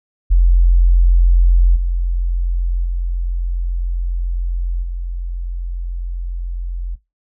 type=tone with level steps; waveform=sine; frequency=43.65 Hz; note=F1; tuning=in tune; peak=-7 / -14 / -16 / -20 dBFS; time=0.3-6.96 s; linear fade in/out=20 ms; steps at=1.75 / 2.84 / 4.82 s; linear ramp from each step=20 ms; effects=noise-tail reverb RT60 0.2 s tail -18 dB re dry